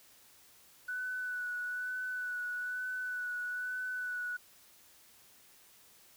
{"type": "tone with vibrato", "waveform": "triangle", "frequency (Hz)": 1486, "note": "F#6", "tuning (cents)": 7, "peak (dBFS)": -31, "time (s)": [0.88, 4.37], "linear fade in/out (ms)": 10, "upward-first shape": "sine", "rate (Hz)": 1.1, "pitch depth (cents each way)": 20, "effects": ["tanh soft clip ceiling -33 dBFS", "white hiss -61 dBFS RMS until 6.16 s"]}